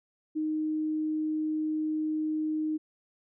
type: tone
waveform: sine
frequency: 310 Hz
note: D#4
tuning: 6 cents flat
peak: -27 dBFS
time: 0.35-2.78 s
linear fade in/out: 20 ms
effects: none